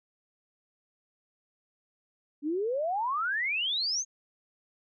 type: exponential sweep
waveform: sine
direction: up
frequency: 280 to 6645 Hz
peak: -27 dBFS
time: 2.42-4.05 s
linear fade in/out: 50 ms
effects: none